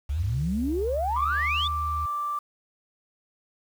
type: exponential sweep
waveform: sine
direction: up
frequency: 65 to 3652 Hz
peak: -24 dBFS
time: 0.09-1.68 s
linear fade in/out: 10 ms
type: tone with pitch glide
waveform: sine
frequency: 69.9 to 77.56 Hz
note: C#2 to D#2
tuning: +15 to -5 cents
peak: -29 dBFS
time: 0.18-2.06 s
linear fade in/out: 5 ms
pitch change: +180 cents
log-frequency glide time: 0.99-1.7 s
type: tone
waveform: sine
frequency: 1175 Hz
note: D6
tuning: 1 cent sharp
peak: -26 dBFS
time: 1.16-2.39 s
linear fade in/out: 5 ms
effects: tanh soft clip ceiling -16 dBFS + 8-bit